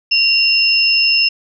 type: tone pair together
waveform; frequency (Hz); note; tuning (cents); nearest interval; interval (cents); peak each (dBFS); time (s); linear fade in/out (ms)
sine; 2771 / 5257; F7 / E8; -14 / -6; major seventh; 1108; -13; 0.11-1.29; 10
effects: none